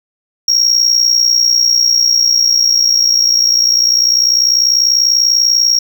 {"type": "tone with amplitude modulation", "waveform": "triangle", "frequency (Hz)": 5588, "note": "F8", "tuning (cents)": 0, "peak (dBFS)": -3, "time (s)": [0.48, 5.79], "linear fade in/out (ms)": 5, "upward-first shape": "sine", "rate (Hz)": 60.2, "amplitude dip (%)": 75, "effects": ["tanh soft clip ceiling 0 dBFS", "7-bit"]}